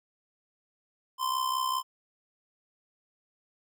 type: tone with amplitude modulation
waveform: square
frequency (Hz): 1036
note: C6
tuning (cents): -17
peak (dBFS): -25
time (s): 1.18-1.83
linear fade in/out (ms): 50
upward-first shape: sine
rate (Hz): 65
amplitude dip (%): 65
effects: none